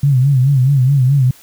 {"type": "tone with vibrato", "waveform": "sine", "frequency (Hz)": 134.1, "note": "C3", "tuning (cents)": 43, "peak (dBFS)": -8, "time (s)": [0.03, 1.31], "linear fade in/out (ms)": 5, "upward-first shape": "sine", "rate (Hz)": 4.7, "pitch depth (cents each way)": 120, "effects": ["white hiss -44 dBFS RMS until 1.42 s"]}